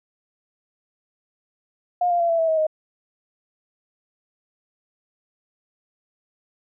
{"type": "tone with pitch steps", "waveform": "sine", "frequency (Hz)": [712, 696.5, 681.4, 666.6, 652.2, 638, 624.1], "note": ["F5", "F5", "F5", "E5", "E5", "D#5", "D#5"], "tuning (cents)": [33, -5, -43, 19, -19, 43, 5], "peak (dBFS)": -17, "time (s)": [2.01, 2.668], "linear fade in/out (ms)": 5, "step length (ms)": 94, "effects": []}